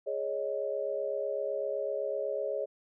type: chord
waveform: sine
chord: Ab suspended fourth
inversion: none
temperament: equal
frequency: 415.3 / 554.4 / 622.3 Hz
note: Ab4 / Db5 / Eb5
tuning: 0 / 0 / 0 cents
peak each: -36 / -33 / -36 dBFS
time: 0.06-2.66 s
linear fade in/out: 20 ms
effects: none